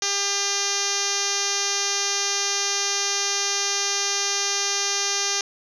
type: tone with low-pass filter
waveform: 5% pulse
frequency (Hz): 400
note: G4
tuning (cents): +35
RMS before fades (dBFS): -24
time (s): 0.02-5.41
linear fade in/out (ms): 2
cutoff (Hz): 6200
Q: 8.8
effects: none